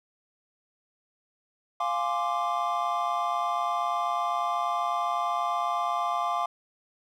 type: chord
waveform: triangle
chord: D half-diminished seventh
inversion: first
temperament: equal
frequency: 698.5 / 830.6 / 1046.5 / 1174.7 Hz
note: F5 / Ab5 / C6 / D6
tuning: 0 / 0 / 0 / 0 cents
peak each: -28 / -32 / -30 / -28 dBFS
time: 1.8-6.46 s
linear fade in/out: 5 ms
effects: none